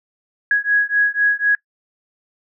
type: beating tone pair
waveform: sine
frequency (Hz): 1661.2 / 1665.2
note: G#6 / G#6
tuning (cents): 0 / +4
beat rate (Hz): 4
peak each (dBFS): -17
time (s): 0.51-1.55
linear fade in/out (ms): 2
effects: noise-tail reverb RT60 0.1 s tail -23 dB re dry